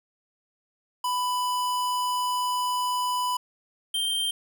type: tone pair in turn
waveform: square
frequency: 994 / 3156 Hz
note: B5 / G7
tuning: +11 / +11 cents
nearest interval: octave + minor sixth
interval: 2000 cents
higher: second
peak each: -25 / -25 dBFS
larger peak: neither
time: 1.04-3.37 / 3.94-4.31 s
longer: first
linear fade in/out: 5 ms
effects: none